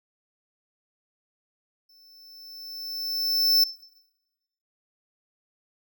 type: tone with exponential growth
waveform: square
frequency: 5300 Hz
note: E8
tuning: 9 cents sharp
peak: -16 dBFS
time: 1.89-3.64 s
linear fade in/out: 5 ms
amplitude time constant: 380 ms
effects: noise-tail reverb RT60 1.0 s tail -19 dB re dry